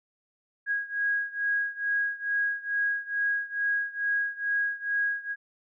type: beating tone pair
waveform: sine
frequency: 1645 / 1647.3 Hz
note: G#6 / G#6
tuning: -17 / -15 cents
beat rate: 2.3 Hz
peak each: -28 / -30 dBFS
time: 0.66-5.36 s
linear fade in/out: 50 ms
effects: none